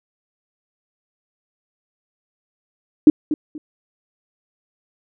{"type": "tone with echo", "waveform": "sine", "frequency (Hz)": 304, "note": "D#4", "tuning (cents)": -40, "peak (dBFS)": -3, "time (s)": [3.07, 3.1], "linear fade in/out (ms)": 2, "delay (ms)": 240, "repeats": 2, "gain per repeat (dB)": -13, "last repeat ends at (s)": 3.58, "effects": []}